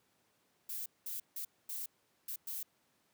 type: noise bursts at uneven times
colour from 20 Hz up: violet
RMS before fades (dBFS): -41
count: 6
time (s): 0.69-0.86 / 1.06-1.2 / 1.36-1.45 / 1.69-1.86 / 2.28-2.36 / 2.47-2.63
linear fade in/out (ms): 5
effects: pink hiss -74 dBFS RMS until 3.13 s + high-pass 150 Hz 12 dB/octave